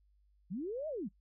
sine linear two-way sweep, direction up then down, 155.3 to 647 to 155.3 Hz, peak -36 dBFS, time 0.5-1.09 s, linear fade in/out 20 ms, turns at 0.88 s, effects noise-tail reverb RT60 0.1 s tail -24 dB re dry + added 50 Hz sine -66 dBFS peak until 1.2 s

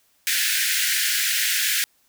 pink high-pass noise, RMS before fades -22 dBFS, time 0.27-1.84 s, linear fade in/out 0 ms, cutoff 1500 Hz, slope 96 dB/octave, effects white hiss -63 dBFS RMS until 2.08 s

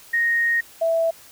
sine tone pair in turn, 1864 / 659 Hz, A#6 / E5, -1 / -1 cents, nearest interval octave + tritone, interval 1800 cents, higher first, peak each -17 dBFS, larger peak neither, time 0.13-0.61 / 0.81-1.11 s, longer first, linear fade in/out 10 ms, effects white hiss -47 dBFS RMS until 1.31 s

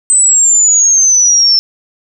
sine exponential sweep, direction down, 8160 to 5330 Hz, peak -5 dBFS, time 0.1-1.59 s, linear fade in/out 0 ms, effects none

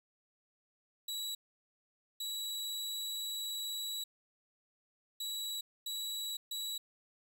sawtooth tone bursts at uneven times, 3907 Hz, B7, 19 cents flat, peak -34 dBFS, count 5, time 1.08-1.35 / 2.2-4.04 / 5.2-5.61 / 5.86-6.37 / 6.51-6.78 s, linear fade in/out 5 ms, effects none

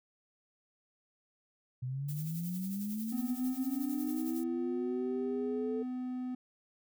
sine linear sweep, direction up, 123.47 to 442.8 Hz, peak -34 dBFS, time 1.82-5.83 s, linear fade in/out 10 ms
violet noise with tremolo, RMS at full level -45 dBFS, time 2.08-4.44 s, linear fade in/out 10 ms, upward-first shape sine, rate 11 Hz, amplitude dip 55%
triangle tone with pitch glide, 254.3 to 252.4 Hz, C4 to B3, -49 to +38 cents, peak -33 dBFS, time 3.12-6.35 s, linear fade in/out 5 ms, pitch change -13 cents, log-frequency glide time 3.79-4.35 s
effects none

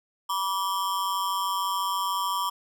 square ring-modulated tone, 1066 Hz, C6, 32 cents sharp, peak -23 dBFS, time 0.29-2.5 s, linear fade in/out 10 ms, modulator 93.1 Hz, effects none

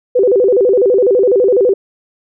sine tone with vibrato, 440.3 Hz, A4, 1 cent sharp, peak -7 dBFS, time 0.15-1.74 s, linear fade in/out 10 ms, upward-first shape square, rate 12 Hz, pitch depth 210 cents each way, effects none

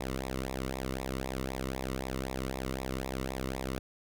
sawtooth tone with flanger, 65.5 Hz, C2, 2 cents sharp, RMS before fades -36 dBFS, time 0-3.79 s, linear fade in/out 5 ms, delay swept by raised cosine 0.65 to 1.25 ms, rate 3.9 Hz, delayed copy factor -0.8, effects none

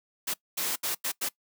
white noise bursts at uneven times, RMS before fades -30 dBFS, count 5, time 0.27-0.34 / 0.57-0.76 / 0.83-0.95 / 1.04-1.12 / 1.21-1.29 s, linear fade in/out 10 ms, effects noise-tail reverb RT60 0.1 s tail -21 dB re dry + high-pass 200 Hz 12 dB/octave

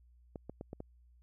clicks, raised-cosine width 2 ms, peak -29 dBFS, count 5, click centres 0.358 / 0.496 / 0.611 / 0.731 / 0.804 s, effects added 60 Hz sine -60 dBFS peak until 1.22 s

